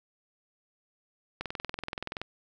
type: click train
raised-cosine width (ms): 0.3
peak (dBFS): -18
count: 18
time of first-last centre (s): 1.41-2.216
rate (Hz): 21.1
effects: none